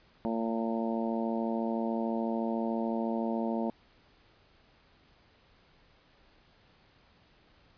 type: harmonic tone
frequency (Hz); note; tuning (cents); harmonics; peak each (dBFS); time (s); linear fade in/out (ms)
113.8; A#2; -41; 2 / 3 / 4 / 5 / 6 / 7 / 8; -31 / -37 / -40 / -38 / -39 / -45 / -41; 0.25-3.7; 0
effects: pink hiss -63 dBFS RMS until 7.77 s + resampled to 11025 Hz